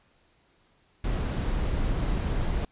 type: noise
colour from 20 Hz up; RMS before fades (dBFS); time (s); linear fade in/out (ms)
brown; -27; 1.04-2.65; 2
effects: pink hiss -65 dBFS RMS until 2.71 s + resampled to 8000 Hz